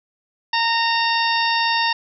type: harmonic tone with a mistuned harmonic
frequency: 922 Hz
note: A#5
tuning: 19 cents flat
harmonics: 1 / 2 / 3 / 4 / 5 / 6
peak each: -20 / -23 / -25 / -26 / -27 / -28 dBFS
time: 0.53-1.93 s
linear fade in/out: 5 ms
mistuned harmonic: 6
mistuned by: -48 cents
effects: none